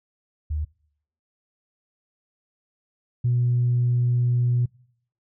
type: tone pair in turn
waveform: sine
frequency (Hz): 76 / 121.92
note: D#2 / B2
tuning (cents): -40 / -22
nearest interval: minor sixth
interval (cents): 818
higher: second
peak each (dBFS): -23 / -17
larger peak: second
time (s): 0.5-0.65 / 3.24-4.66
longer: second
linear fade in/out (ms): 10
effects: noise-tail reverb RT60 0.7 s tail -26 dB re dry + tanh soft clip ceiling -14 dBFS